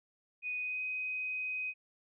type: tone with pitch glide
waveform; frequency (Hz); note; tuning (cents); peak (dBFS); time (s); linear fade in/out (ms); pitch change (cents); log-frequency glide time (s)
sine; 2487 to 2512; D#7 to D#7; -1 to +16; -34; 0.42-1.74; 50; +17; 0.57-0.82
effects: none